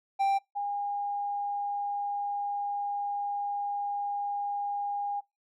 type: tone pair in turn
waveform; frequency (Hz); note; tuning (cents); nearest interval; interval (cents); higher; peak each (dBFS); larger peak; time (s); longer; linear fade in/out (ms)
triangle / sine; 787 / 812.4; G5 / G#5; +7 / -38; minor second; 55; second; -21 / -29; first; 0.19-0.39 / 0.55-5.21; second; 20
effects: noise-tail reverb RT60 0.2 s tail -24 dB re dry